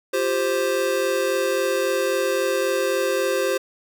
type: chord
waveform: square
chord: F suspended second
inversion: none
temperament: just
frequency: 349.2 / 392.9 / 523.8 Hz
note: F4 / G4 / C5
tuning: 0 / +4 / +2 cents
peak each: -29 / -25 / -23 dBFS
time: 0.13-3.58 s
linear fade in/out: 10 ms
effects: none